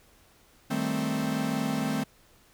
45% pulse chord, A half-diminished seventh, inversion second, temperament equal, 155.56 / 196 / 220 / 261.6 Hz, Eb3 / G3 / A3 / C4, 0 / 0 / 0 / 0 cents, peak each -34 / -35 / -31 / -31 dBFS, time 0.7-2.04 s, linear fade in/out 10 ms, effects pink hiss -60 dBFS RMS until 2.53 s

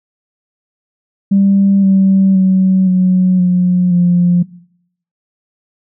sine tone with pitch steps, 197 / 192.61 / 188.32 / 184.13 / 180.02 / 176.01 Hz, G3 / G3 / F#3 / F#3 / F#3 / F3, +9 / -30 / +31 / -8 / -47 / +14 cents, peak -6 dBFS, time 1.31-4.43 s, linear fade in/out 10 ms, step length 520 ms, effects noise-tail reverb RT60 0.7 s tail -21 dB re dry + tanh soft clip ceiling -2 dBFS

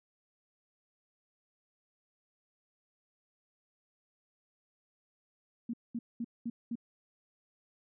sine tone bursts, 234.4 Hz, A#3, 10 cents sharp, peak -33 dBFS, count 5, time 5.69-6.755 s, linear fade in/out 5 ms, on 45 ms, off 210 ms, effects none

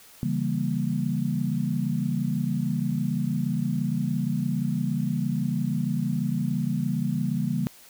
sine chord, C# diminished seventh, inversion none, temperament equal, 138.59 / 164.81 / 196 / 233.1 Hz, C#3 / E3 / G3 / Bb3, 0 / 0 / 0 / 0 cents, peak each -29 dBFS, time 0.23-7.67 s, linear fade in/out 0 ms, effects white hiss -51 dBFS RMS until 7.89 s

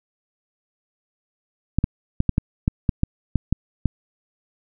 clicks, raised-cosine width 5 ms, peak -5 dBFS, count 11, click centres 1.786 / 1.841 / 2.204 / 2.293 / 2.381 / 2.679 / 2.892 / 3.034 / 3.357 / 3.526 / 3.857 s, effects none

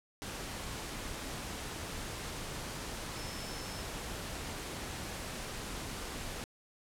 sine tone in noise, 5274 Hz, E8, in tune, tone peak -49 dBFS, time 3.16-3.82 s, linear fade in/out 0 ms, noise pink, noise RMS -41 dBFS, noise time 0.22-6.44 s, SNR -11 dB, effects low-pass 11000 Hz 12 dB/octave

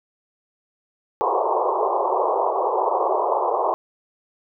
white band-pass noise, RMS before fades -21 dBFS, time 1.21-3.74 s, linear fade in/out 0 ms, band 360 to 1100 Hz, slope 96 dB/octave, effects none

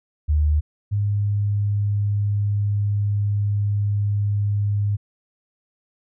sine tone pair in turn, 75.5 / 102.48 Hz, D2 / G#2, +48 / -23 cents, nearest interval perfect fourth, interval 529 cents, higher second, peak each -15 / -18 dBFS, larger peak first, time 0.28-0.61 / 0.91-4.97 s, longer second, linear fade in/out 20 ms, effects none

